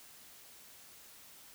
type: silence
effects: white hiss -56 dBFS RMS until 1.54 s